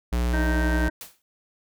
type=tone; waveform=square; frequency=59.9 Hz; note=A#1; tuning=48 cents sharp; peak=-22 dBFS; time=0.12-0.89 s; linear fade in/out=10 ms
type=harmonic tone; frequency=311.1 Hz; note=D#4; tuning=in tune; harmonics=1 / 2 / 3 / 5 / 6; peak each=-28 / -34 / -37 / -30 / -38 dBFS; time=0.33-0.9 s; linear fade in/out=10 ms
type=noise with exponential decay; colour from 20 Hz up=white; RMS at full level=-35 dBFS; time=1.01-1.22 s; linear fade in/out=1 ms; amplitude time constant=44 ms
effects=none